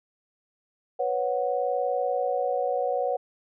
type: chord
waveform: sine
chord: B suspended second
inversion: none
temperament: equal with one note detuned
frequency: 493.9 / 554.4 / 737.9 Hz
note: B4 / C#5 / F#5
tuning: 0 / 0 / -5 cents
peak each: -28 dBFS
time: 0.99-3.17 s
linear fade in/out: 10 ms
effects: none